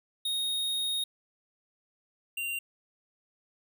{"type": "tone pair in turn", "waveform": "square", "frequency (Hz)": [3729, 2773], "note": ["A#7", "F7"], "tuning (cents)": [0, -13], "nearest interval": "perfect fourth", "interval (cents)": 513, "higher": "first", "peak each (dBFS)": [-29, -32], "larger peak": "first", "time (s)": [[0.25, 1.04], [2.37, 2.59]], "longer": "first", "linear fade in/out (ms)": 5, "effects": []}